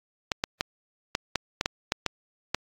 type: clicks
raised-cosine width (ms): 0.2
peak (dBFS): -7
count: 10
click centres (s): 0.318 / 0.439 / 0.609 / 1.151 / 1.357 / 1.611 / 1.659 / 1.921 / 2.063 / 2.546
effects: AAC 64 kbps